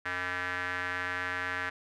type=tone with band-pass filter; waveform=square; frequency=90.4 Hz; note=F#2; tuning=40 cents flat; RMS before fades=-34 dBFS; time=0.05-1.7 s; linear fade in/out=10 ms; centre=1700 Hz; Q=3.9; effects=none